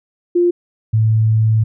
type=tone pair in turn; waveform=sine; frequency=350 / 110.24 Hz; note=F4 / A2; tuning=+4 / +4 cents; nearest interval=octave + minor sixth; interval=2000 cents; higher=first; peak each=-10 dBFS; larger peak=neither; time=0.35-0.51 / 0.93-1.64 s; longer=second; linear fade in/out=10 ms; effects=none